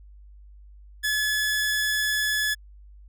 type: tone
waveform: sawtooth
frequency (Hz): 1711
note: A6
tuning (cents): -49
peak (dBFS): -19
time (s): 1.03-2.55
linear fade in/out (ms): 20
effects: added 50 Hz sine -45 dBFS peak until 3.08 s